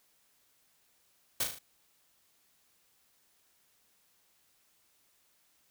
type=noise with echo; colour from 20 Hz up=white; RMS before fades=-30 dBFS; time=1.4-1.44 s; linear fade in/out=5 ms; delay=37 ms; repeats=4; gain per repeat=-5 dB; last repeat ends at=1.588 s; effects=white hiss -70 dBFS RMS until 5.7 s